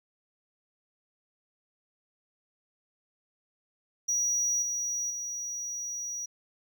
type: tone with level steps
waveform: triangle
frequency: 5790 Hz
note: F#8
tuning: 38 cents flat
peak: -24 / -28 / -32 dBFS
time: 4.08-6.26 s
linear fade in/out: 10 ms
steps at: 4.62 / 5.1 s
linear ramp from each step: 5 ms
effects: none